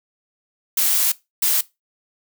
blue noise bursts at uneven times, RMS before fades -18 dBFS, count 2, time 0.77-1.12 / 1.42-1.61 s, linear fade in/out 5 ms, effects noise-tail reverb RT60 0.2 s tail -19 dB re dry

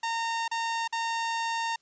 sawtooth tone with dropouts, 917 Hz, A#5, 29 cents flat, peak -24 dBFS, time 0.03-1.76 s, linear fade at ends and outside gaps 5 ms, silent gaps 0.48-0.513 / 0.877-0.925 s, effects white hiss -69 dBFS RMS until 1.81 s + resampled to 16000 Hz

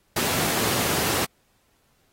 pink high-pass noise, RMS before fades -25 dBFS, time 0.16-1.25 s, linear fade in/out 5 ms, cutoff 130 Hz, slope 12 dB/octave, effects pink hiss -66 dBFS RMS until 2.12 s + AAC 48 kbps

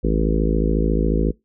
harmonic tone, 54.1 Hz, A1, 29 cents flat, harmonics 1 / 3 / 4 / 5 / 6 / 7 / 8 / 9, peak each -19 / -24 / -25 / -26 / -27 / -27 / -28 / -29 dBFS, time 0.03-1.32 s, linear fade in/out 20 ms, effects noise-tail reverb RT60 0.2 s tail -24 dB re dry

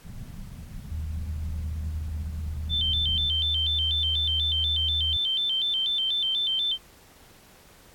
pink low-pass noise, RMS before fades -39 dBFS, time 0.04-3.3 s, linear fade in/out 10 ms, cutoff 220 Hz, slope 48 dB/octave
sine tone, 77.78 Hz, D#2, in tune, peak -29 dBFS, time 0.91-5.17 s, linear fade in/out 5 ms
sine tone with vibrato, 3322 Hz, G#7, in tune, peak -23 dBFS, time 2.69-6.78 s, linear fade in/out 50 ms, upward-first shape square, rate 4.1 Hz, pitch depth 110 cents each way
effects pink hiss -54 dBFS RMS until 7.94 s + AAC 64 kbps

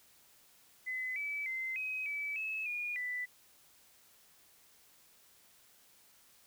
sine tone with pitch steps, 2026 / 2299 / 2069 / 2530 / 2299 / 2590 / 2437 / 1985 Hz, B6 / D7 / C7 / D#7 / D7 / E7 / D#7 / B6, +44 / -37 / -20 / +28 / -37 / -31 / -37 / +8 cents, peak -35 dBFS, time 0.86-3.26 s, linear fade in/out 20 ms, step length 300 ms, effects white hiss -64 dBFS RMS until 6.46 s

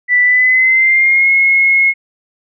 sine tone with pitch glide, 1975.5 to 2167 Hz, B6 to C#7, 0 to -40 cents, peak -7 dBFS, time 0.08-1.94 s, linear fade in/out 50 ms, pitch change +160 cents, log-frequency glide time 0.23-1.3 s, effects none

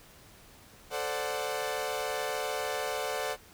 sawtooth chord, D dominant seventh, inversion second, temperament equal with one note detuned, 440 / 520.5 / 587.3 / 740 Hz, A4 / C5 / D5 / F#5, 0 / -9 / 0 / 0 cents, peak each -33 dBFS, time 0.9-3.37 s, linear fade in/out 50 ms, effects pink hiss -55 dBFS RMS until 3.53 s

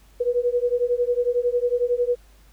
sine beating tone pair, 481.3 / 492.3 Hz, B4 / B4, -45 / -6 cents, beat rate 11 Hz, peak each -22 / -22 dBFS, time 0.2-2.16 s, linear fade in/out 10 ms, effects added 50 Hz sine -50 dBFS peak until 2.52 s + pink hiss -58 dBFS RMS until 2.52 s

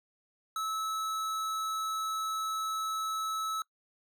sine tone with hard clipping, 1300 Hz, E6, 24 cents flat, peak -33 dBFS, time 0.56-3.62 s, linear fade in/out 2 ms, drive 17 dB, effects noise-tail reverb RT60 0.1 s tail -23 dB re dry

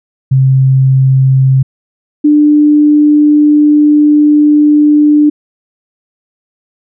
sine tone pair in turn, 132.7 / 297.6 Hz, C3 / D4, +25 / +23 cents, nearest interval octave + major second, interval 1398 cents, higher second, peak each -4 / -3 dBFS, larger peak second, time 0.31-1.63 / 2.24-5.3 s, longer second, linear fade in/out 10 ms, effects none

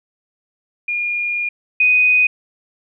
sine tone pair in turn, 2423 / 2493 Hz, D#7 / D#7, -47 / +3 cents, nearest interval unison, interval 50 cents, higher second, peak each -18 / -10 dBFS, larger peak second, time 0.88-1.49 / 1.8-2.27 s, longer first, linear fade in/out 5 ms, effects none

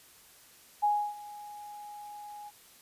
sine tone with ADSR envelope, 830.6 Hz, G#5, in tune, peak -22 dBFS, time 0.82-2.51 s, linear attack 20 ms, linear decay 300 ms, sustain -20 dB, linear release 33 ms, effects white hiss -57 dBFS RMS until 2.81 s + resampled to 32000 Hz

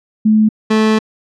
sine / 30% pulse tone pair in turn, 216 / 217.8 Hz, A3 / A3, -32 / -17 cents, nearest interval unison, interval 15 cents, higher second, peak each -7 dBFS, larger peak neither, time 0.25-0.49 / 0.7-0.99 s, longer second, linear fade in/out 10 ms, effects low-pass 5000 Hz 12 dB/octave

